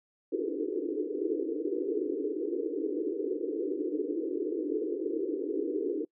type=band-pass noise; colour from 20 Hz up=pink; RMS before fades=-32 dBFS; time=0.32-6.05 s; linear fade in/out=5 ms; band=290 to 470 Hz; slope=96 dB/octave; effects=noise-tail reverb RT60 0.1 s tail -25 dB re dry